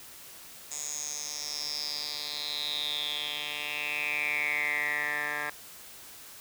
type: tone with band-pass filter sweep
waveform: 10% pulse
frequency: 148 Hz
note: D3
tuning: 14 cents sharp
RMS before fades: -33 dBFS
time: 0.71-5.5 s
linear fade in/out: 2 ms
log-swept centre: 7200 to 1600 Hz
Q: 8.4
effects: white hiss -48 dBFS RMS until 6.4 s